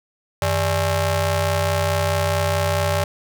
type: ring-modulated tone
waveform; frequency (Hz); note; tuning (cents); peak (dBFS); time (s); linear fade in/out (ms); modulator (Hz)
sawtooth; 246.9; B3; 0; -11; 0.42-3.04; 2; 338
effects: none